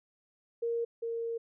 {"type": "tone pair in turn", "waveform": "sine", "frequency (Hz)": [466.2, 461.6], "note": ["A#4", "A#4"], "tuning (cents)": [0, -17], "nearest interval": "unison", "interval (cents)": 17, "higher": "first", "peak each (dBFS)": [-29, -32], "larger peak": "first", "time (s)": [[0.62, 0.85], [1.02, 1.38]], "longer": "second", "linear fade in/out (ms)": 10, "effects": []}